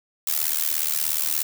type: noise with amplitude modulation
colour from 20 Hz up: blue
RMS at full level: -20 dBFS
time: 0.27-1.43 s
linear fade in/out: 5 ms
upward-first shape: sine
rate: 76.9 Hz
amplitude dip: 95%
effects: none